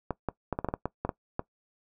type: clicks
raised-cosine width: 1 ms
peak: -15 dBFS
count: 11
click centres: 0.107 / 0.287 / 0.527 / 0.589 / 0.646 / 0.687 / 0.739 / 0.856 / 1.05 / 1.092 / 1.394 s
effects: noise-tail reverb RT60 0.1 s tail -20 dB re dry